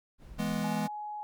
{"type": "noise", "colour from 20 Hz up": "brown", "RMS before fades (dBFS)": -48, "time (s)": [0.18, 0.66], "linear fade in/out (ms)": 50}
{"type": "chord", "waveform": "square", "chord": "E major", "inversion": "none", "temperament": "equal with one note detuned", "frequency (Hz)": [164.81, 208.7, 246.9], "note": ["E3", "G#3", "B3"], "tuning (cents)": [0, 9, 0], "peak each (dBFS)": [-36, -33, -37], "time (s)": [0.38, 0.88], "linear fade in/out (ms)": 20}
{"type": "tone", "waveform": "sine", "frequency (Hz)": 840, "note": "G#5", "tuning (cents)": 19, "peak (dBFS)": -36, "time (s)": [0.64, 1.23], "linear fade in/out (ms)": 0}
{"effects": []}